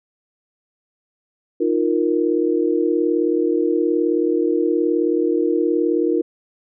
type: chord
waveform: sine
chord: Eb suspended second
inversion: none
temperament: just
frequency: 311.1 / 350 / 466.7 Hz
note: Eb4 / F4 / Bb4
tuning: 0 / +4 / +2 cents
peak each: -20 / -19 / -21 dBFS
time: 1.6-6.22 s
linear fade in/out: 10 ms
effects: none